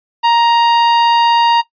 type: tone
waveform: 45% pulse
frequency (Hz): 936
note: A#5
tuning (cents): +7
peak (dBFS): -8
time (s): 0.23-1.62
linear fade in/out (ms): 20
effects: noise-tail reverb RT60 0.1 s tail -17 dB re dry + resampled to 11025 Hz

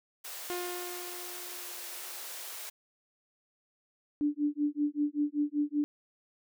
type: high-pass noise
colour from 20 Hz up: white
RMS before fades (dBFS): -42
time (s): 0.24-2.7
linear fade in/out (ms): 10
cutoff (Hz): 420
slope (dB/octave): 24
type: tone with exponential decay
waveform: sawtooth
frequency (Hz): 355.8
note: F4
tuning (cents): +32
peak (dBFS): -29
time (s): 0.5-2.67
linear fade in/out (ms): 0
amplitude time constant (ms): 470
type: tone with tremolo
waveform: sine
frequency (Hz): 293.7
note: D4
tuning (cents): 0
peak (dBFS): -24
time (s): 4.21-5.84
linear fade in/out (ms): 0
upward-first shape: sine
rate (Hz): 5.2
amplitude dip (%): 100
effects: none

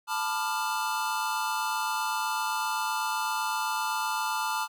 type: chord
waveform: square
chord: B half-diminished seventh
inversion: third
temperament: equal with one note detuned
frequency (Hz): 880 / 987.8 / 1193.8 / 1396.9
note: A5 / B5 / D6 / F6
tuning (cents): 0 / 0 / +28 / 0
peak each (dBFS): -32 / -35 / -35 / -35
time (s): 0.07-4.68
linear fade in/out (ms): 50
effects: none

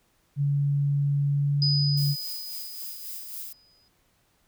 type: tone with pitch glide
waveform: sine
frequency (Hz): 142.2 to 143.19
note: C#3 to D3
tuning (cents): +45 to -43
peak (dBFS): -21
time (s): 0.36-2.16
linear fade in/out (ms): 50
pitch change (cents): +12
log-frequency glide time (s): 1.3-1.61
type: tone with exponential decay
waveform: sine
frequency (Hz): 4978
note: D#8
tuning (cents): 0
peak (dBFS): -22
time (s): 1.62-3.88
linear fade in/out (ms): 1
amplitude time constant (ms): 490
type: noise with tremolo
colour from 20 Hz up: violet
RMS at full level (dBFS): -36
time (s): 1.97-3.53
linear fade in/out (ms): 5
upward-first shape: sine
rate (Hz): 3.7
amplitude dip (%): 45
effects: pink hiss -67 dBFS RMS until 4.47 s

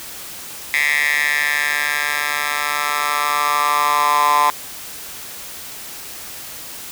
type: tone with high-pass filter sweep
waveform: 10% pulse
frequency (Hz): 146.83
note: D3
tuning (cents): 0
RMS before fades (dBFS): -18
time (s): 0.74-4.5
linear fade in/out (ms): 0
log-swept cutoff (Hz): 2000 to 1000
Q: 6.5
effects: white hiss -33 dBFS RMS until 6.91 s

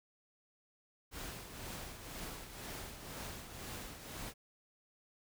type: noise with tremolo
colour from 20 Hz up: pink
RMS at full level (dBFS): -44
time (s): 1.11-4.34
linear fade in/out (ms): 50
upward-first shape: triangle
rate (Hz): 2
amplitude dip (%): 60
effects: none

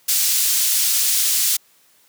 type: high-pass noise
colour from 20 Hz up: pink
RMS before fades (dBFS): -18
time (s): 0.08-1.57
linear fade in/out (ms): 10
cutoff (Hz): 5200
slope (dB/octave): 12
effects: white hiss -56 dBFS RMS until 2.08 s + high-pass 150 Hz 12 dB/octave

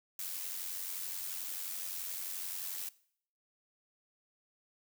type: noise with amplitude modulation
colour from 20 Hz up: blue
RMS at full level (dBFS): -38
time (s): 0.19-2.89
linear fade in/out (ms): 2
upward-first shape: sine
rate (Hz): 91.5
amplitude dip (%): 50
effects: noise-tail reverb RT60 0.6 s tail -20 dB re dry

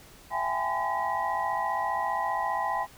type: tone cluster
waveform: sine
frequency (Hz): 667 / 786 / 841 / 1016 / 1920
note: E5 / G5 / G#5 / B5 / B6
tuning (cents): +20 / +4 / +22 / +49 / -49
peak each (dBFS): -36 / -32 / -32 / -30 / -37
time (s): 0.3-2.87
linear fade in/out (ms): 50
effects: pink hiss -52 dBFS RMS until 2.97 s

